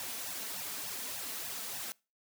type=noise with flanger; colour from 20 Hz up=white; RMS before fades=-40 dBFS; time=0-1.92 s; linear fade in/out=0 ms; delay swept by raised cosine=1.1 to 4.6 ms; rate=3.4 Hz; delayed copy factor=+0.8; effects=noise-tail reverb RT60 0.3 s tail -24 dB re dry + high-pass 100 Hz 12 dB/octave